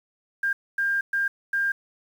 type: tone bursts at uneven times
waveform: sine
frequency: 1600 Hz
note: G6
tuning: 35 cents sharp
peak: -21 dBFS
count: 4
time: 0.43-0.53 / 0.78-1.01 / 1.13-1.28 / 1.53-1.72 s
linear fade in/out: 5 ms
effects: 8-bit